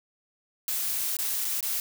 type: noise with dropouts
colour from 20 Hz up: blue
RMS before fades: -29 dBFS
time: 0.68-1.8 s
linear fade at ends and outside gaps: 1 ms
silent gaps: 1.168-1.188 / 1.447-1.451 / 1.607-1.627 s
effects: none